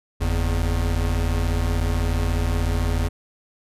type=tone pair together; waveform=square; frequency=46.99 / 83.4 Hz; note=F#1 / E2; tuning=+28 / +21 cents; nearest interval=minor seventh; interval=993 cents; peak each=-23 dBFS; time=0.2-3.09 s; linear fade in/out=20 ms; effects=resampled to 32000 Hz